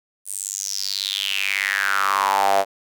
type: tone with high-pass filter sweep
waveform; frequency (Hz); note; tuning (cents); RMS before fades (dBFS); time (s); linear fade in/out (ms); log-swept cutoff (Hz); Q
sawtooth; 98.3; G2; +5; -22; 0.25-2.65; 50; 9600 to 630; 6.3
effects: none